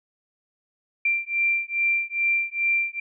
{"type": "beating tone pair", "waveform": "sine", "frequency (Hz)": [2362, 2364.4], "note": ["D7", "D7"], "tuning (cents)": [9, 11], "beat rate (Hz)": 2.4, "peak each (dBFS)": -24, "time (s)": [1.05, 3], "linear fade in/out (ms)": 5, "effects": []}